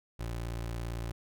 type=tone; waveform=25% pulse; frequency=57.7 Hz; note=A#1; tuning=17 cents flat; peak=-31 dBFS; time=0.19-1.12 s; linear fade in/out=10 ms; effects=none